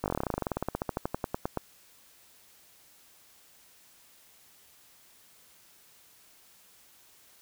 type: slowing click train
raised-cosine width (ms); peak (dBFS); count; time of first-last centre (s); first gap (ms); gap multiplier
1; -15; 29; 0.04-1.573; 19; 1.07
effects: white hiss -59 dBFS RMS until 7.41 s